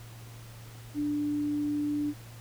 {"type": "tone", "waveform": "sine", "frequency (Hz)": 294.1, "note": "D4", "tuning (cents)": 3, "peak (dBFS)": -27, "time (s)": [0.94, 2.14], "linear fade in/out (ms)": 50, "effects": ["added 115 Hz sine -45 dBFS peak until 2.4 s", "pink hiss -52 dBFS RMS until 2.4 s"]}